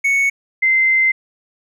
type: tone pair in turn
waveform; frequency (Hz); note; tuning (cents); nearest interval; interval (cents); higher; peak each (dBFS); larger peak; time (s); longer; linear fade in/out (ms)
triangle / sine; 2217 / 2075; C#7 / C7; 0 / -15; minor second; 115; first; -11; neither; 0.04-0.3 / 0.62-1.12; second; 10
effects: none